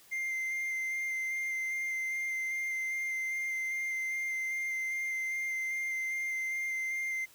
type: tone with vibrato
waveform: triangle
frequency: 2093 Hz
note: C7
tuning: in tune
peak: -30 dBFS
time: 0.11-7.26 s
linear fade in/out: 20 ms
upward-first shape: square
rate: 2.5 Hz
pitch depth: 9 cents each way
effects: white hiss -59 dBFS RMS until 7.34 s